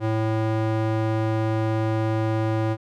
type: tone with band-pass filter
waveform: square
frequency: 110.4 Hz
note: A2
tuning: 6 cents sharp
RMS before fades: -23 dBFS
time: 0-2.77 s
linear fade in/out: 50 ms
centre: 450 Hz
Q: 0.52
effects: none